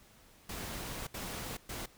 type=noise bursts at uneven times; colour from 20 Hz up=pink; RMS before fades=-41 dBFS; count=3; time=0.49-1.07 / 1.14-1.57 / 1.69-1.86 s; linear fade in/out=5 ms; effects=pink hiss -61 dBFS RMS until 1.97 s